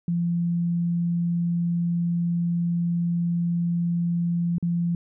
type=tone with dropouts; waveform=sine; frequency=171.6 Hz; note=F3; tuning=30 cents flat; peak=-21 dBFS; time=0.08-4.95 s; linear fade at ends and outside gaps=2 ms; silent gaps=4.583-4.626 s; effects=none